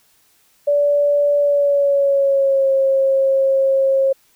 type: tone with pitch glide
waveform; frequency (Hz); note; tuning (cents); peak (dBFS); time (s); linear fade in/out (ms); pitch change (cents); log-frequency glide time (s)
sine; 578 to 539.3; D5 to C#5; -28 to -48; -12; 0.67-4.13; 10; -120; 1.38-2.71
effects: white hiss -57 dBFS RMS until 4.35 s